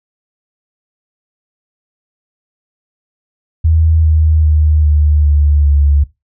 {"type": "tone with pitch steps", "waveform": "sine", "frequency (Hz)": [80.2, 78.41, 76.67, 74.96, 73.29, 71.66], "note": ["E2", "D#2", "D#2", "D2", "D2", "D2"], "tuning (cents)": [-47, 14, -25, 36, -3, -42], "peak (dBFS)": -7, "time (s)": [3.64, 6.04], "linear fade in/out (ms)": 10, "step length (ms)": 400, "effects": ["noise-tail reverb RT60 0.2 s tail -17 dB re dry"]}